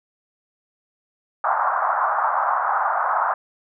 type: band-pass noise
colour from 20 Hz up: pink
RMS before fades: -21 dBFS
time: 1.44-3.34 s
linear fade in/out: 2 ms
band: 710 to 1400 Hz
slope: 48 dB/octave
effects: none